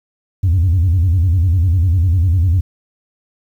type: tone with vibrato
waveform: sine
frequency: 87.9 Hz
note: F2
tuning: 12 cents sharp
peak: -8 dBFS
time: 0.43-2.61 s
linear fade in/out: 10 ms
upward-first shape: square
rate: 10 Hz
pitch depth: 140 cents each way
effects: tanh soft clip ceiling -8 dBFS + 8-bit